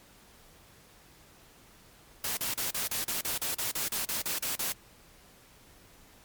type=noise bursts; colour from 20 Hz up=white; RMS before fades=-32 dBFS; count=15; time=2.24-4.722 s; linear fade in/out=2 ms; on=130 ms; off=38 ms; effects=pink hiss -57 dBFS RMS until 6.24 s + MP3 96 kbps